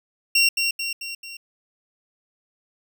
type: tone with echo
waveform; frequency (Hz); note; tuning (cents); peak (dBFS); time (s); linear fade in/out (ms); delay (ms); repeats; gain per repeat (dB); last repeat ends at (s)
25% pulse; 2746; F7; -30; -11; 0.35-0.49; 5; 220; 4; -5; 1.37
effects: none